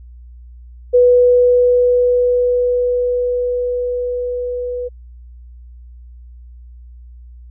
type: tone with level ramp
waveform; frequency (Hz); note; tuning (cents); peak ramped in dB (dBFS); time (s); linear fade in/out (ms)
sine; 492.4; B4; -5; -6 to -20; 0.93-4.89; 20
effects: added 60 Hz sine -35 dBFS peak until 7.5 s